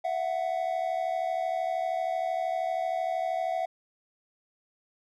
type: tone pair together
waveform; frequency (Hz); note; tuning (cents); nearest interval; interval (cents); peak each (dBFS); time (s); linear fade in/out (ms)
triangle; 666.1 / 739; E5 / F#5; +18 / -2; major second; 180; -28; 0.04-3.66; 10
effects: none